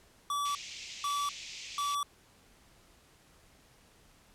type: tone bursts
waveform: square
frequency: 1151 Hz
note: D6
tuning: 35 cents flat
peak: -31 dBFS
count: 3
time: 0.3-2.03 s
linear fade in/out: 2 ms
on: 250 ms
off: 490 ms
type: band-pass noise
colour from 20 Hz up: pink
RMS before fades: -45 dBFS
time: 0.45-1.95 s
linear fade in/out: 5 ms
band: 2200 to 7100 Hz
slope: 48 dB/octave
effects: pink hiss -62 dBFS RMS until 4.34 s + low-pass 12000 Hz 12 dB/octave